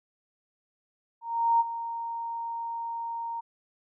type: tone with ADSR envelope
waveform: sine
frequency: 927 Hz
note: A#5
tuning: 10 cents flat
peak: -18 dBFS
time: 1.21-3.41 s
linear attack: 390 ms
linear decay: 29 ms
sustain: -13 dB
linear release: 15 ms
effects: none